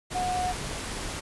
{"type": "tone in noise", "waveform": "sine", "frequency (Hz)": 729, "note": "F#5", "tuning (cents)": -26, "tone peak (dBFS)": -26, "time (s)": [0.14, 0.53], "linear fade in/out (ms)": 20, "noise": "pink", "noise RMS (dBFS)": -34, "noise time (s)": [0.1, 1.21], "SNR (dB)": 5, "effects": ["resampled to 24000 Hz"]}